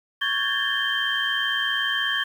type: tone cluster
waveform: sine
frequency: 1111 / 1592 / 1669 / 1786 / 3141 Hz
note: C#6 / G6 / G#6 / A6 / G7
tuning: +4 / +26 / +8 / +25 / +3 cents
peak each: -32 / -31 / -27 / -28 / -25 dBFS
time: 0.21-2.24 s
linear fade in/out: 10 ms
effects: tanh soft clip ceiling -10 dBFS + 8-bit